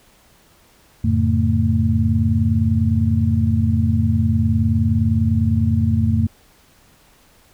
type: tone cluster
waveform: sine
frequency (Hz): 88.1 / 107.7 / 138.1 / 225.3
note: F2 / A2 / C#3 / A3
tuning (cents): +16 / -37 / -6 / +41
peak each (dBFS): -18 / -19 / -25 / -19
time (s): 1.04-6.27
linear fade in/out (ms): 5
effects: pink hiss -53 dBFS RMS until 7.53 s